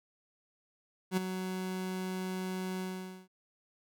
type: tone with ADSR envelope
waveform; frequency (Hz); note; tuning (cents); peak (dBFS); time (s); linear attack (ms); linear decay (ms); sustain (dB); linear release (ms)
30% pulse; 186; F#3; +9; -23; 1.11-3.28; 60; 14; -9; 480
effects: none